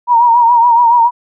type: tone with vibrato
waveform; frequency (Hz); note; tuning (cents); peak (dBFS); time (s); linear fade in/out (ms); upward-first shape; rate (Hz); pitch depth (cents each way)
sine; 945; A#5; +23; -5; 0.07-1.11; 50; triangle; 7.1; 71
effects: none